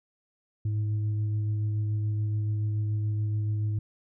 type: tone with frequency modulation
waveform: sine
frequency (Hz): 105.5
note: G#2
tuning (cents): +28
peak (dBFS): -25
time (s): 0.65-3.79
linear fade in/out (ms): 5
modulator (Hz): 218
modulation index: 0.21
effects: none